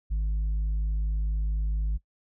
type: tone with tanh clipping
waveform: sine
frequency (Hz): 52.2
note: G#1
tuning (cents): +10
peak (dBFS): -25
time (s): 0.1-1.98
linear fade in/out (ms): 20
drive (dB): 3
effects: noise-tail reverb RT60 0.1 s tail -20 dB re dry